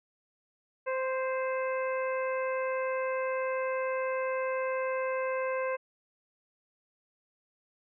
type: harmonic tone with a mistuned harmonic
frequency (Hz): 521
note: C5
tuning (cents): -7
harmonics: 1 / 2 / 3 / 4 / 5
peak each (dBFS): -30 / -36 / -40 / -42 / -44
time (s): 0.86-5.77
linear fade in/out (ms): 20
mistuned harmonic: 3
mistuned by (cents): +16
effects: none